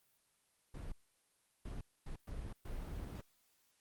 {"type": "noise bursts at uneven times", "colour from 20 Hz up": "brown", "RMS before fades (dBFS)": -44, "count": 5, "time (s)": [[0.74, 0.92], [1.65, 1.81], [2.06, 2.16], [2.27, 2.53], [2.65, 3.21]], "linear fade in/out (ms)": 5, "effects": ["white hiss -75 dBFS RMS until 3.8 s", "Opus 32 kbps"]}